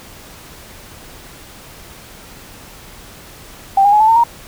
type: tone with pitch steps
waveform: sine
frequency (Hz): 784 / 812.6 / 842.2 / 872.9 / 904.8 / 937.7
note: G5 / G#5 / G#5 / A5 / A5 / A#5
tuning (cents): 0 / -38 / +24 / -14 / +48 / +10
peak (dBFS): -7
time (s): 3.77-4.238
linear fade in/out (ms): 5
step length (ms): 78
effects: pink hiss -38 dBFS RMS until 4.47 s